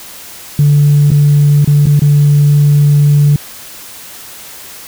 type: tone with dropouts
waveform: sine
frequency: 145.3 Hz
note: D3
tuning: 18 cents flat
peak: -3 dBFS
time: 0.59-3.36 s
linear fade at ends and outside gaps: 2 ms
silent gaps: 1.105-1.116 / 1.646-1.675 / 1.857-1.868 / 1.994-2.019 s
effects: tanh soft clip ceiling -1 dBFS + white hiss -31 dBFS RMS until 4.87 s